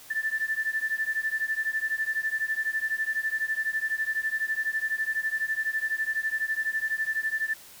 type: beating tone pair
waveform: sine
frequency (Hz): 1760 / 1772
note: A6 / A6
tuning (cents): 0 / +12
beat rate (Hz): 12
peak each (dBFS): -29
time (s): 0.1-7.54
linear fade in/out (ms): 10
effects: white hiss -49 dBFS RMS until 7.8 s